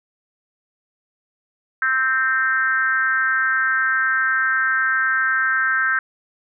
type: tone with frequency modulation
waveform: sine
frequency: 1568 Hz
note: G6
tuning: in tune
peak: -16 dBFS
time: 1.82-5.99 s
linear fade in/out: 2 ms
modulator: 259 Hz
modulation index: 0.92
effects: none